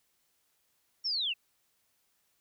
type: linear sweep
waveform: sine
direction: down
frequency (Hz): 5600 to 2559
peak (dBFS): -29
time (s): 1.04-1.34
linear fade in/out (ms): 20
effects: white hiss -74 dBFS RMS until 2.4 s